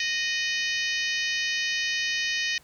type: harmonic tone with a mistuned harmonic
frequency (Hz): 620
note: D#5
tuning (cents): -6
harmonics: 3 / 4 / 5 / 6 / 7 / 8 / 9 / 10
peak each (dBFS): -29 / -31 / -33 / -35 / -36 / -37 / -38 / -39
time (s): 0-2.58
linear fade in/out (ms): 2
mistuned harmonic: 5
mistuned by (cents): -51
effects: pink hiss -57 dBFS RMS until 2.63 s